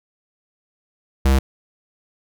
square tone, 66.9 Hz, C2, 39 cents sharp, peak -13 dBFS, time 1.25-1.39 s, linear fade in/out 5 ms, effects none

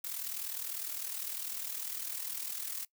blue noise with amplitude modulation, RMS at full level -36 dBFS, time 0.04-2.85 s, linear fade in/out 5 ms, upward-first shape sine, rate 39.9 Hz, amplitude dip 65%, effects noise-tail reverb RT60 0.1 s tail -21 dB re dry

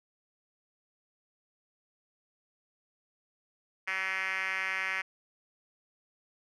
5% pulse tone with band-pass filter, 190 Hz, F#3, 46 cents sharp, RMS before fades -33 dBFS, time 3.87-5.02 s, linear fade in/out 10 ms, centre 2100 Hz, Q 3.1, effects none

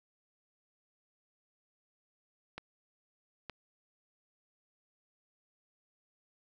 clicks, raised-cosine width 0.3 ms, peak -25 dBFS, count 2, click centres 2.58 / 3.497 s, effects none

